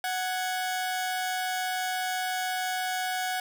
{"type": "tone pair together", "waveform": "sawtooth", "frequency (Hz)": [740, 1665.9], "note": ["F#5", "G#6"], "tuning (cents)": [0, 5], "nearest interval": "octave + major second", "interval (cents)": 1405, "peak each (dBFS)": [-25, -32], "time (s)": [0.04, 3.4], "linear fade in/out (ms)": 2, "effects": []}